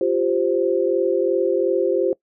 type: chord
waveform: sine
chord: F suspended second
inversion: none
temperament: equal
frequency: 349.2 / 392 / 523.3 Hz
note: F4 / G4 / C5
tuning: 0 / 0 / 0 cents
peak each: -21 dBFS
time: 0.01-2.13 s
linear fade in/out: 2 ms
effects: noise-tail reverb RT60 0.1 s tail -22 dB re dry